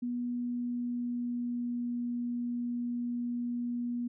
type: tone with pitch glide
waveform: sine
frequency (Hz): 243.1 to 240.9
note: B3 to B3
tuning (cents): -27 to -43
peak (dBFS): -31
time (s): 0.02-4.08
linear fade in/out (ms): 10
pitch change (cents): -16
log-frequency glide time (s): 0.34-1.92
effects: none